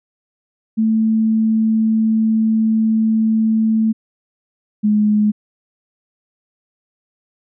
sine tone pair in turn, 220.9 / 210.6 Hz, A3 / G#3, +7 / +24 cents, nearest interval minor second, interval 83 cents, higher first, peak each -12 / -11 dBFS, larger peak second, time 0.77-3.93 / 4.83-5.32 s, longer first, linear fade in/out 20 ms, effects none

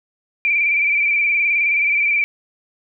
sine tone with vibrato, 2339 Hz, D7, 8 cents flat, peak -14 dBFS, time 0.45-2.24 s, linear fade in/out 0 ms, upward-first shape square, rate 19 Hz, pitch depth 35 cents each way, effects none

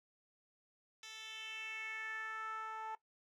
10% pulse tone with band-pass filter sweep, 440 Hz, A4, in tune, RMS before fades -45 dBFS, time 1.03-2.95 s, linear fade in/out 2 ms, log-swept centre 4300 to 930 Hz, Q 3.7, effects noise-tail reverb RT60 0.1 s tail -17 dB re dry

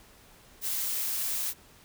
blue noise, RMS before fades -31 dBFS, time 0.61-1.54 s, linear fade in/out 50 ms, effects pink hiss -56 dBFS RMS until 1.84 s

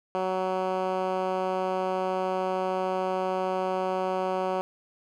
10% pulse tone with band-pass filter, 186.6 Hz, F#3, 15 cents sharp, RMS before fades -28 dBFS, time 0.15-4.61 s, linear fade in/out 0 ms, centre 600 Hz, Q 0.86, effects none

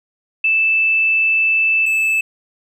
sine / triangle tone pair in turn, 2637 / 2624 Hz, E7 / E7, 0 / -9 cents, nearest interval unison, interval 9 cents, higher first, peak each -12 dBFS, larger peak neither, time 0.44-1.86 / 1.86-2.21 s, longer first, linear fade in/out 5 ms, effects none

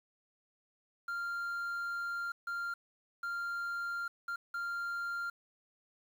triangle tone bursts at uneven times, 1392 Hz, F6, 6 cents flat, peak -33 dBFS, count 5, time 1.08-2.32 / 2.47-2.74 / 3.23-4.08 / 4.28-4.36 / 4.54-5.3 s, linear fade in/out 5 ms, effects 10-bit

